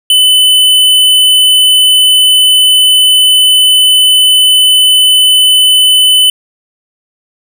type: tone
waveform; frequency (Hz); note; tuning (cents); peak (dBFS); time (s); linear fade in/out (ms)
square; 3015; F#7; +32; -4; 0.1-6.3; 2
effects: none